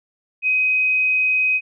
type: tone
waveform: sine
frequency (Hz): 2519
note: D#7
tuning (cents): +21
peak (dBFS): -15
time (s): 0.42-1.61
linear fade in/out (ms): 50
effects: none